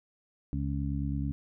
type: harmonic tone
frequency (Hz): 69.3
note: C#2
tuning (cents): 0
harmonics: 1 / 2 / 3 / 4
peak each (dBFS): -33 / -33 / -38 / -36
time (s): 0.53-1.32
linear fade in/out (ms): 0
effects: none